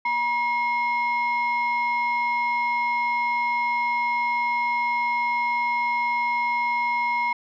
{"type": "tone pair together", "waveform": "sine", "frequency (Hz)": [959.1, 2153], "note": ["A#5", "C7"], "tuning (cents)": [49, 49], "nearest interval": "octave + major second", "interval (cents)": 1400, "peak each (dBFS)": [-21, -24], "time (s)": [0.05, 7.33], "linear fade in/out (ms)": 5, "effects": ["tanh soft clip ceiling -17 dBFS"]}